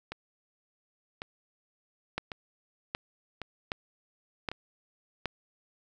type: two click trains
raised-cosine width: 0.3 ms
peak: -21 / -15 dBFS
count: 5 / 5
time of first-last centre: 0.12-4.516 / 2.18-5.257 s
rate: 0.91 / 1.3 Hz
effects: none